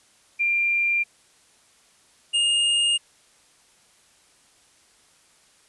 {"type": "tone pair in turn", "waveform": ["sine", "square"], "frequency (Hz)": [2384, 2835], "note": ["D7", "F7"], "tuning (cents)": [25, 25], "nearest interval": "minor third", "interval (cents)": 300, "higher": "second", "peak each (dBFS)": -19, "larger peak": "neither", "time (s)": [[0.39, 1.04], [2.33, 2.98]], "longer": "neither", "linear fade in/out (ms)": 20, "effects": ["white hiss -58 dBFS RMS until 5.68 s", "resampled to 24000 Hz"]}